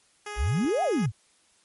10% pulse tone, 416.1 Hz, G#4, 3 cents sharp, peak -26 dBFS, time 0.26-1.06 s, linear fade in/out 5 ms
sine exponential two-way sweep, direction up then down, 48.82 to 800 to 90.6 Hz, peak -22 dBFS, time 0.36-1.12 s, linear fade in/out 50 ms, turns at 0.83 s
effects white hiss -63 dBFS RMS until 1.64 s + MP3 48 kbps

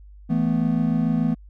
triangle chord, E suspended fourth, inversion none, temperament equal, 164.81 / 220 / 246.9 Hz, E3 / A3 / B3, 0 / 0 / 0 cents, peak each -21 dBFS, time 0.29-1.35 s, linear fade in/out 20 ms, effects added 50 Hz sine -42 dBFS peak until 1.49 s

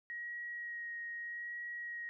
sine tone with vibrato, 1892 Hz, A#6, 25 cents sharp, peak -40 dBFS, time 0.1-2.09 s, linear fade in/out 0 ms, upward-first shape sine, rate 0.81 Hz, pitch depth 14 cents each way, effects none

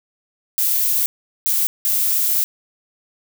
violet noise bursts at uneven times, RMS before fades -18 dBFS, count 3, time 0.58-1.06 / 1.46-1.67 / 1.85-2.44 s, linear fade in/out 0 ms, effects none

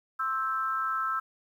sine tone with amplitude modulation, 1318.5 Hz, E6, in tune, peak -23 dBFS, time 0.19-1.2 s, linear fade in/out 10 ms, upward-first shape sine, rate 257 Hz, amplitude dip 85%, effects 10-bit

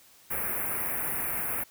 white band-stop noise, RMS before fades -31 dBFS, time 0.3-1.64 s, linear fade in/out 10 ms, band 2400 to 10000 Hz, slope 48 dB/octave, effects white hiss -57 dBFS RMS until 1.7 s

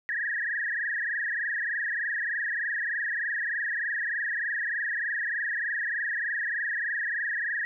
sine tone with frequency modulation, 1780 Hz, A6, 20 cents sharp, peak -27 dBFS, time 0.09-7.65 s, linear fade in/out 0 ms, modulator 23.3 Hz, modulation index 6, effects none

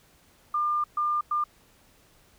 sine tone bursts at uneven times, 1200 Hz, D6, 37 cents sharp, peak -23 dBFS, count 3, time 0.54-0.84 / 0.97-1.21 / 1.31-1.44 s, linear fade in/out 5 ms, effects pink hiss -60 dBFS RMS until 2.38 s

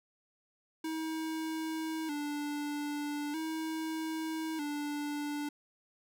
square tone with vibrato, 305.6 Hz, D#4, 31 cents flat, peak -35 dBFS, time 0.84-5.49 s, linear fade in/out 5 ms, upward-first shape square, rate 0.4 Hz, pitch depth 74 cents each way, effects none

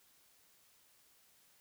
silence, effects white hiss -68 dBFS RMS until 1.6 s

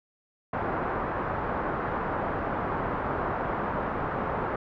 white low-pass noise, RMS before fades -30 dBFS, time 0.53-4.56 s, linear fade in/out 5 ms, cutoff 1300 Hz, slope 24 dB/octave, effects none

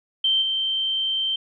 sine tone with level steps, 3125 Hz, G7, 6 cents flat, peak -17 / -21 dBFS, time 0.24-1.36 s, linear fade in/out 5 ms, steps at 0.41 s, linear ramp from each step 20 ms, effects none

